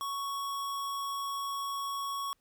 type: tone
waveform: square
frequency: 1112 Hz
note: C#6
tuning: 5 cents sharp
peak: -34 dBFS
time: 0.01-2.33 s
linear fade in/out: 0 ms
effects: pink hiss -75 dBFS RMS until 2.4 s